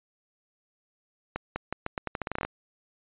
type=accelerating click train; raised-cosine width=0.5 ms; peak=-15 dBFS; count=15; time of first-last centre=1.36-2.45 s; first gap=200 ms; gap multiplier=0.83; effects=resampled to 8000 Hz